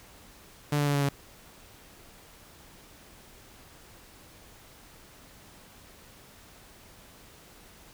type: tone with pitch steps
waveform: sawtooth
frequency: 146.83 / 145.23 / 143.64 / 142.07 / 140.52 Hz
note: D3 / D3 / D3 / C#3 / C#3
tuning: 0 / -19 / -38 / +43 / +24 cents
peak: -20 dBFS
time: 0.72-1.09 s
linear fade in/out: 5 ms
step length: 74 ms
effects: pink hiss -53 dBFS RMS until 7.93 s